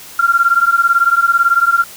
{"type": "beating tone pair", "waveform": "sine", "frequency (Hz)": [1373, 1391], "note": ["F6", "F6"], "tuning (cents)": [-30, -7], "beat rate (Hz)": 18, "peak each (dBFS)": -12, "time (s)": [0.19, 1.84], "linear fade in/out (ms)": 5, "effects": ["white hiss -35 dBFS RMS until 1.96 s"]}